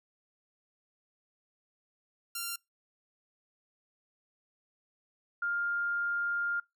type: tone pair in turn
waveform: 5% pulse / sine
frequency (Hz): 1383 / 1403.9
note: F6 / F6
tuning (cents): -17 / +9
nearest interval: unison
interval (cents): 26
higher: second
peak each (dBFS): -23 / -29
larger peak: first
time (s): 2.35-2.56 / 5.42-6.6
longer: second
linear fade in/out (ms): 5
effects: noise-tail reverb RT60 0.2 s tail -25 dB re dry